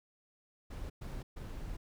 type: noise bursts at uneven times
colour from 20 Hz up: brown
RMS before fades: -42 dBFS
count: 3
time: 0.7-0.9 / 1.01-1.23 / 1.36-1.77 s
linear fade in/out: 10 ms
effects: none